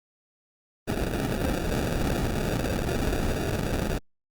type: noise with sample-and-hold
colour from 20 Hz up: pink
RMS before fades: -27 dBFS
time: 0.87-3.99 s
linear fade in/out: 20 ms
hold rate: 1050 Hz
effects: Opus 32 kbps